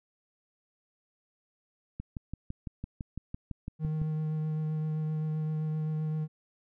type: click train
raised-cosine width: 5 ms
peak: -24 dBFS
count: 13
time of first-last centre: 2-4.017 s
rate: 5.95 Hz
type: tone with vibrato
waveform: triangle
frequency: 155.4 Hz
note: D#3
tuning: 2 cents flat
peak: -27 dBFS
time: 3.79-6.28 s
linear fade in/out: 50 ms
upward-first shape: triangle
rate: 7.7 Hz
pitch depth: 15 cents each way
effects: none